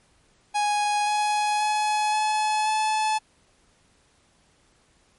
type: tone with pitch steps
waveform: 45% pulse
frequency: 830.6 / 838.8 / 847.1 / 855.4 / 863.9 Hz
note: G#5 / G#5 / G#5 / A5 / A5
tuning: 0 / +17 / +34 / -49 / -32 cents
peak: -21 dBFS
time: 0.54-3.19 s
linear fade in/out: 20 ms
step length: 530 ms
effects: pink hiss -62 dBFS RMS until 5.18 s + MP3 48 kbps